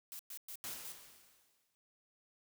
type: noise bursts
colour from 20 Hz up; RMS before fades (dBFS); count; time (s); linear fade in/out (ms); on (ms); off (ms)
blue; -47; 5; 0.12-0.92; 0; 72; 110
type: noise with exponential decay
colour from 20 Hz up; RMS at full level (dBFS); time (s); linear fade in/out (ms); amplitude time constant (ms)
white; -43; 0.64-1.75; 0; 240
effects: none